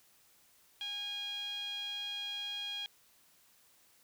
sawtooth tone with band-pass filter, 818 Hz, G#5, 26 cents flat, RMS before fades -40 dBFS, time 0.81-2.86 s, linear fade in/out 0 ms, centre 3200 Hz, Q 8, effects white hiss -66 dBFS RMS until 4.03 s

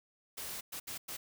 white noise bursts at uneven times, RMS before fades -42 dBFS, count 4, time 0.37-0.61 / 0.72-0.8 / 0.87-0.98 / 1.08-1.17 s, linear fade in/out 10 ms, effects none

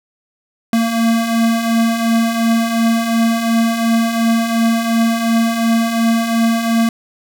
square beating tone pair, 226.6 / 229.4 Hz, A#3 / A#3, -49 / -28 cents, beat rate 2.8 Hz, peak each -21 / -14 dBFS, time 0.73-6.89 s, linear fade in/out 2 ms, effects none

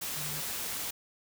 sine tone in noise, 150.3 Hz, D3, 40 cents sharp, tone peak -42 dBFS, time 0.16-0.41 s, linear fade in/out 10 ms, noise white, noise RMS -36 dBFS, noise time 0.01-0.91 s, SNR -9 dB, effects none

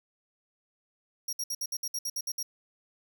sawtooth tone bursts, 5630 Hz, F8, 13 cents sharp, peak -28 dBFS, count 11, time 1.28-2.429 s, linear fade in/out 5 ms, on 49 ms, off 61 ms, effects none

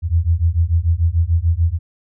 sine beating tone pair, 80.6 / 87.4 Hz, E2 / F2, -38 / +2 cents, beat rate 6.8 Hz, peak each -16 dBFS, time 0.02-1.79 s, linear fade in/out 50 ms, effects none

